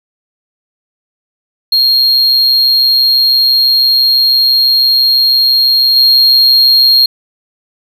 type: tone with level steps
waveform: triangle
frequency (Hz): 4242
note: C8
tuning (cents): +23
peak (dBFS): -5 / -3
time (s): 1.72-7.06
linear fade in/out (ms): 5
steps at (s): 5.96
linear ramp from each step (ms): 5
effects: none